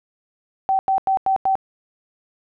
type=tone bursts; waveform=sine; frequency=770 Hz; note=G5; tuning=31 cents flat; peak=-15 dBFS; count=5; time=0.69-1.554 s; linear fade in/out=0 ms; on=100 ms; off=91 ms; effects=none